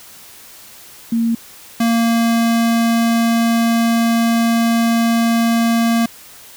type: tone pair in turn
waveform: sine / square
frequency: 230 / 230.8 Hz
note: A#3 / A#3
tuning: -23 / -17 cents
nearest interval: unison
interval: 6 cents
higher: second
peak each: -13 dBFS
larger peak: neither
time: 1.12-1.35 / 1.8-6.06 s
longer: second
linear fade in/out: 5 ms
effects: white hiss -40 dBFS RMS until 6.56 s